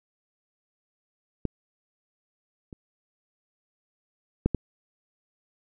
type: clicks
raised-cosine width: 3 ms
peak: -13 / -28 / -8 / -12 dBFS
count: 4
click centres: 1.453 / 2.728 / 4.46 / 4.547 s
effects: none